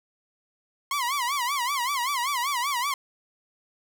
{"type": "tone with vibrato", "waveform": "sawtooth", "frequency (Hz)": 1051, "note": "C6", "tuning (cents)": 7, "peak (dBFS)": -21, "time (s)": [0.91, 2.94], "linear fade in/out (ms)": 2, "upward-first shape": "sine", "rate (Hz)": 5.2, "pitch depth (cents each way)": 180, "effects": []}